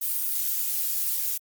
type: noise with flanger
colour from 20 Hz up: violet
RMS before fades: -27 dBFS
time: 0.01-1.38 s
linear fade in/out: 20 ms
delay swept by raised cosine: 1.6 to 6.7 ms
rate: 2.9 Hz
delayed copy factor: -0.95
effects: Opus 32 kbps